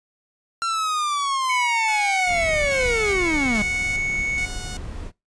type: linear sweep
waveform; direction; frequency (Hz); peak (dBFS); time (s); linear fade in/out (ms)
45% pulse; down; 1367 to 200.3; -21; 0.62-3.62; 0
type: tone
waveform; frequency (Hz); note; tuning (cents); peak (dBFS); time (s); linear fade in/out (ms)
triangle; 2217; C#7; 0; -20; 1.49-4.46; 10
type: tone with tremolo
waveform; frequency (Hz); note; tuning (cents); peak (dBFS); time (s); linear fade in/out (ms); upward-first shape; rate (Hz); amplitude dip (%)
5% pulse; 732; F#5; -19; -22; 1.88-4.77; 2; square; 1.2; 65
type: noise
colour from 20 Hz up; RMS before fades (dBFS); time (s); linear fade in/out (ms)
brown; -32; 2.26-5.12; 50
effects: noise-tail reverb RT60 0.2 s tail -21 dB re dry + resampled to 22050 Hz